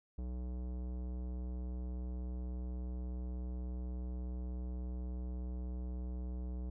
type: tone with tanh clipping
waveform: sine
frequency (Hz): 61.74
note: B1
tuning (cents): 0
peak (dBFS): -40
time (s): 0.18-6.7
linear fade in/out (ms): 5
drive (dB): 17
effects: none